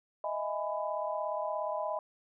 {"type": "chord", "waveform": "sine", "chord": "E major seventh", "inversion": "third", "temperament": "equal with one note detuned", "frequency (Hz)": [622.3, 659.3, 830.6, 998.7], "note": ["D#5", "E5", "G#5", "B5"], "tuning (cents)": [0, 0, 0, 19], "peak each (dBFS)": [-35, -39, -39, -37], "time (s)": [0.24, 1.99], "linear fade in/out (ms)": 2, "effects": []}